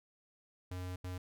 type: tone bursts at uneven times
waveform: square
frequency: 91 Hz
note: F#2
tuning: 28 cents flat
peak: -40 dBFS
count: 2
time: 0.71-0.96 / 1.04-1.18 s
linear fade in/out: 5 ms
effects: none